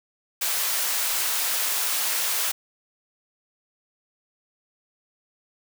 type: high-pass noise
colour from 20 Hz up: white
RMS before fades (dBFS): -25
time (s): 0.41-2.52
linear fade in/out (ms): 10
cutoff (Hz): 650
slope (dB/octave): 12
effects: none